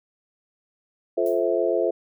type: chord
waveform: sine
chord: F major seventh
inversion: none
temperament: just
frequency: 349.2 / 436.5 / 523.8 / 654.8 Hz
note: F4 / A4 / C5 / E5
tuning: 0 / -14 / +2 / -12 cents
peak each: -25 dBFS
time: 1.17-1.91 s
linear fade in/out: 10 ms
type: noise with exponential decay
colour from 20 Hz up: violet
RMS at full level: -40 dBFS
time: 1.26-1.49 s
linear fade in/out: 1 ms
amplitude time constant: 48 ms
effects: none